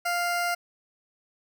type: tone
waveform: 20% pulse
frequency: 699 Hz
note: F5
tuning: 1 cent sharp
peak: -20 dBFS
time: 0.05-0.55 s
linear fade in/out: 10 ms
effects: none